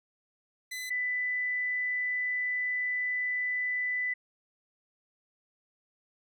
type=tone pair in turn; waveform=sawtooth / sine; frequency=2010 / 1992.7 Hz; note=B6 / B6; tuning=+30 / +15 cents; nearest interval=unison; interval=15 cents; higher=first; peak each=-32 / -28 dBFS; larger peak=second; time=0.71-0.9 / 0.9-4.14 s; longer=second; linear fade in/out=10 ms; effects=none